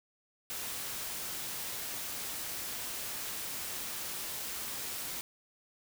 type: noise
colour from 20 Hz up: white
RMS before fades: -39 dBFS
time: 0.5-5.21 s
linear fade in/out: 0 ms
effects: none